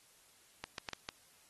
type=clicks; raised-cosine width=0.2 ms; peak=-22 dBFS; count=5; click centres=0.64 / 0.782 / 0.888 / 0.933 / 1.089 s; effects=white hiss -65 dBFS RMS until 1.49 s + AAC 32 kbps